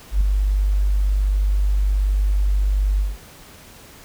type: tone with ADSR envelope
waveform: sine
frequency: 49.36 Hz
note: G1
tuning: 13 cents sharp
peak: -11 dBFS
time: 0.11-3.18 s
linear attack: 97 ms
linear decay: 3 ms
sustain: -4 dB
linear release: 190 ms
effects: pink hiss -44 dBFS RMS until 4.04 s

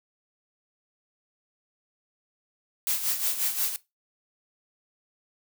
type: noise with tremolo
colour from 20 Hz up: blue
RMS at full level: -25 dBFS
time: 2.87-3.76 s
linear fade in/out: 0 ms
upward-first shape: sine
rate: 5.6 Hz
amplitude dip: 65%
effects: noise-tail reverb RT60 0.2 s tail -18 dB re dry

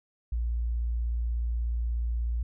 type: tone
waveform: sine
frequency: 58.27 Hz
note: A#1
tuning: in tune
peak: -26 dBFS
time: 0.32-2.43 s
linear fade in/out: 5 ms
effects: none

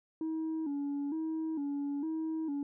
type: tone with vibrato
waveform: sine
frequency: 301.3 Hz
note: D4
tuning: 44 cents sharp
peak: -30 dBFS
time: 0.21-2.63 s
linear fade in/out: 2 ms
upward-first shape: square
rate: 1.1 Hz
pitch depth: 100 cents each way
effects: tanh soft clip ceiling -31 dBFS

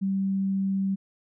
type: tone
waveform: sine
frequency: 193.9 Hz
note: G3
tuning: 19 cents flat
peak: -23 dBFS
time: 0.01-0.96 s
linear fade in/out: 20 ms
effects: none

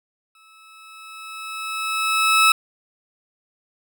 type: tone with exponential growth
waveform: 20% pulse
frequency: 1300 Hz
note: E6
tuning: 24 cents flat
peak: -6 dBFS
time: 0.35-2.52 s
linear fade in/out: 2 ms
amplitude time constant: 470 ms
effects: none

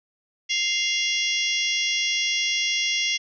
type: harmonic tone with a mistuned harmonic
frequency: 698.5 Hz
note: F5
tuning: in tune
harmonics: 3 / 4 / 5 / 6 / 7 / 8 / 9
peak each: -27 / -28 / -27 / -37 / -33 / -28 / -36 dBFS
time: 0.49-3.18 s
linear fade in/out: 20 ms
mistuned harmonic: 5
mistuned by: -70 cents
effects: none

